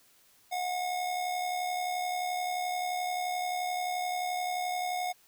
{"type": "tone with amplitude modulation", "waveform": "square", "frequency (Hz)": 725, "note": "F#5", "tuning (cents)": -35, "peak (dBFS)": -29, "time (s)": [0.51, 5.13], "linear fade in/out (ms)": 20, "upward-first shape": "sine", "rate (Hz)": 71.5, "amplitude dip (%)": 45, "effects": ["white hiss -63 dBFS RMS until 5.27 s"]}